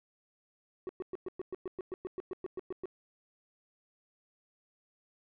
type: tone bursts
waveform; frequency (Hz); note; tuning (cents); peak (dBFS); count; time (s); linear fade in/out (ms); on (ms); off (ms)
triangle; 371.8; F#4; +8; -33; 16; 0.87-2.856; 0; 21; 110
effects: low-pass 2000 Hz 12 dB/octave